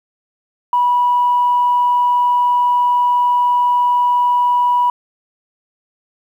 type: tone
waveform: sine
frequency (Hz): 977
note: B5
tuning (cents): -19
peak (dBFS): -10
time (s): 0.73-4.9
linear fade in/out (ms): 2
effects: tanh soft clip ceiling -6 dBFS + 8-bit